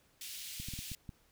pink high-pass noise, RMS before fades -45 dBFS, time 0.21-0.95 s, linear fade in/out 2 ms, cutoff 2600 Hz, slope 24 dB/octave
clicks, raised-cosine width 5 ms, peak -31 dBFS, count 6, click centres 0.6 / 0.686 / 0.737 / 0.79 / 0.917 / 1.092 s
effects pink hiss -69 dBFS RMS until 1.31 s

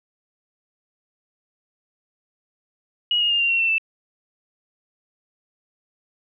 sine tone with pitch steps, 2900 / 2857 / 2814 / 2772 / 2731 / 2690 / 2650 Hz, F#7 / F7 / F7 / F7 / F7 / E7 / E7, -35 / +39 / +12 / -14 / -39 / +34 / +9 cents, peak -17 dBFS, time 3.11-3.782 s, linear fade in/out 2 ms, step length 96 ms, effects none

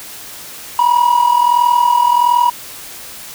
triangle tone with amplitude modulation, 965 Hz, B5, 40 cents flat, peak -3 dBFS, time 0.79-2.5 s, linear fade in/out 2 ms, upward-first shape sine, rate 41.4 Hz, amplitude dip 75%, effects tanh soft clip ceiling -1 dBFS + white hiss -32 dBFS RMS until 3.34 s

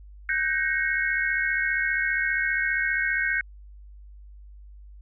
sine tone cluster, 1520 / 1595 / 1873 / 2184 Hz, F#6 / G6 / A#6 / C#7, +46 / +30 / +8 / -26 cents, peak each -28 dBFS, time 0.29-3.41 s, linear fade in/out 2 ms, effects added 50 Hz sine -43 dBFS peak until 5.01 s

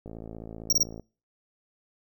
click train, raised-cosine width 2 ms, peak -27 dBFS, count 53, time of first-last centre 0.06-0.997 s, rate 55.5 Hz
square tone bursts, 5640 Hz, F8, 16 cents sharp, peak -19 dBFS, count 3, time 0.7-0.83 s, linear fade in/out 2 ms, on 26 ms, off 26 ms
effects noise-tail reverb RT60 0.4 s tail -26 dB re dry

